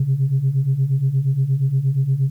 sine beating tone pair, 129.6 / 138.1 Hz, C3 / C#3, -16 / -6 cents, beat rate 8.5 Hz, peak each -20 / -16 dBFS, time 0-2.3 s, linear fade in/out 5 ms, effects tanh soft clip ceiling -10 dBFS + 9-bit

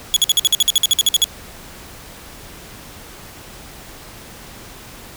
sawtooth tone bursts, 3370 Hz, G#7, 25 cents sharp, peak -7 dBFS, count 15, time 0.14-1.242 s, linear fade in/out 0 ms, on 24 ms, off 53 ms, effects pink hiss -38 dBFS RMS until 5.16 s

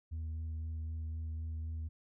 sine tone with vibrato, 79.9 Hz, D#2, 47 cents sharp, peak -34 dBFS, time 0.11-1.89 s, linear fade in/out 20 ms, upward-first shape sine, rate 3.9 Hz, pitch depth 13 cents each way, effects tanh soft clip ceiling -36 dBFS

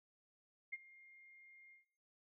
sine tone with ADSR envelope, 2122 Hz, C7, 24 cents sharp, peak -39 dBFS, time 0.72-1.86 s, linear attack 15 ms, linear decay 31 ms, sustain -20 dB, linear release 140 ms, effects noise-tail reverb RT60 0.6 s tail -21 dB re dry

